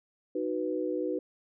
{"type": "chord", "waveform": "sine", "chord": "B major", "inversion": "first", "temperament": "equal with one note detuned", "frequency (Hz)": [309.3, 370, 493.9], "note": ["D#4", "F#4", "B4"], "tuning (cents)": [-10, 0, 0], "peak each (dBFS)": -33, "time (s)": [0.35, 1.19], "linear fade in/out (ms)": 5, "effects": []}